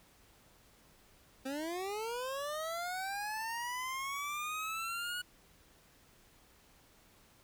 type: linear sweep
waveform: 25% pulse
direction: up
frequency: 258.5 to 1465 Hz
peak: -33 dBFS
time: 1.45-5.22 s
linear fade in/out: 10 ms
effects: pink hiss -64 dBFS RMS until 7.43 s